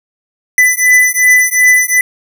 square beating tone pair, 1996 / 1998.7 Hz, B6 / B6, +18 / +20 cents, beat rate 2.7 Hz, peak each -10 dBFS, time 0.58-2.01 s, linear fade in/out 2 ms, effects none

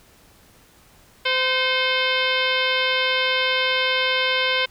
harmonic tone with a mistuned harmonic, 515 Hz, C5, 28 cents flat, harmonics 1 / 2 / 3 / 4 / 5 / 6 / 7 / 8 / 9 / 10, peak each -26 / -28 / -26 / -25 / -28 / -25 / -28 / -34 / -37 / -38 dBFS, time 1.25-4.66 s, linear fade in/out 10 ms, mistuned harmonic 4, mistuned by +70 cents, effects pink hiss -53 dBFS RMS until 4.7 s

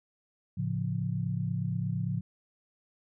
sine chord, A augmented, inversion none, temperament equal, 110 / 138.59 / 174.61 Hz, A2 / C#3 / E#3, 0 / 0 / 0 cents, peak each -33 dBFS, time 0.57-2.21 s, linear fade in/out 10 ms, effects none

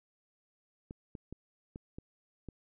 clicks, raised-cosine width 3 ms, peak -30 dBFS, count 6, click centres 0.909 / 1.152 / 1.326 / 1.759 / 1.985 / 2.487 s, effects none

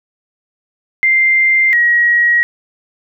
sine tone pair in turn, 2093 / 1901 Hz, C7 / A#6, 0 / +33 cents, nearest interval major second, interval 167 cents, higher first, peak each -8 dBFS, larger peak neither, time 1.03-1.73 / 1.73-2.43 s, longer neither, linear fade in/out 0 ms, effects none

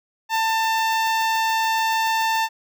sawtooth tone with notch filter, 893 Hz, A5, 25 cents sharp, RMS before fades -21 dBFS, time 0.29-2.49 s, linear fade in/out 50 ms, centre 10000 Hz, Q 0.89, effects none

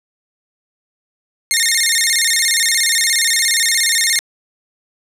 10% pulse tone with vibrato, 1975.5 Hz, B6, in tune, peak -3 dBFS, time 1.51-4.19 s, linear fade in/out 0 ms, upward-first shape square, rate 17 Hz, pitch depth 130 cents each way, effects low-pass 12000 Hz 12 dB/octave

